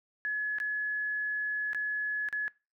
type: tone with dropouts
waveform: sine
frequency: 1700 Hz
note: G#6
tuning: 40 cents sharp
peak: -29 dBFS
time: 0.25-2.48 s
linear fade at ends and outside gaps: 0 ms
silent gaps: 0.585-0.601 / 1.732-1.747 / 2.287-2.327 s
effects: noise-tail reverb RT60 0.3 s tail -23 dB re dry